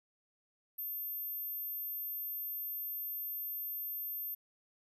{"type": "tone", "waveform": "sine", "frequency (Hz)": 13360, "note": "G#9", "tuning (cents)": 9, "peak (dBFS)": -37, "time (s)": [0.78, 4.35], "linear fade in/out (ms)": 10, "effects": []}